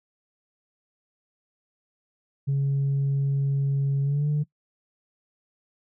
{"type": "tone with pitch glide", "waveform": "sine", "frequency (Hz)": [138.59, 148.54], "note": ["C#3", "D3"], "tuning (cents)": [0, 20], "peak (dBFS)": -19, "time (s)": [2.47, 4.44], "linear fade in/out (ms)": 20, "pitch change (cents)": 120, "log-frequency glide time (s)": [4.03, 4.28], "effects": ["noise-tail reverb RT60 0.1 s tail -21 dB re dry", "tanh soft clip ceiling -19 dBFS"]}